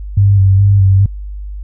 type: tone with vibrato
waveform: sine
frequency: 98 Hz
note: G2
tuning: in tune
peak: -5 dBFS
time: 0.17-1.06 s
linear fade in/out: 5 ms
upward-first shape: square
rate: 2.4 Hz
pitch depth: 30 cents each way
effects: added 50 Hz sine -22 dBFS peak until 1.63 s